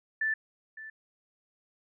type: tone with echo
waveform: sine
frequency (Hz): 1760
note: A6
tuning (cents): 0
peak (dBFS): -26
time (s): 0.21-0.34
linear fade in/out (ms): 5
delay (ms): 560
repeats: 1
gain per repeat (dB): -15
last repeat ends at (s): 0.9
effects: none